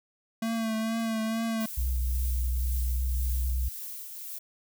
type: tone with vibrato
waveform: square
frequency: 224 Hz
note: A3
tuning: 31 cents sharp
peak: -28 dBFS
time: 0.42-1.66 s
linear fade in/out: 5 ms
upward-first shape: triangle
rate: 2.2 Hz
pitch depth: 37 cents each way
type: noise with tremolo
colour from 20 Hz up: violet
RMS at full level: -38 dBFS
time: 1.6-4.39 s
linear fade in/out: 10 ms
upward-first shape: triangle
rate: 1.9 Hz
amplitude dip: 40%
type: tone with pitch glide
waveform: sine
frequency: 62 to 62.58 Hz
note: B1 to B1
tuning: +7 to +24 cents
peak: -25 dBFS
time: 1.77-3.69 s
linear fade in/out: 10 ms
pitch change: +17 cents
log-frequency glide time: 2.92-3.08 s
effects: none